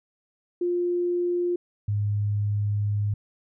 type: tone pair in turn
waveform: sine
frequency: 351.9 / 103.3 Hz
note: F4 / G#2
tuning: +13 / -9 cents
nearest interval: octave + major sixth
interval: 2122 cents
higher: first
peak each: -22 dBFS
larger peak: neither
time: 0.61-1.56 / 1.88-3.14 s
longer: second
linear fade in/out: 5 ms
effects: none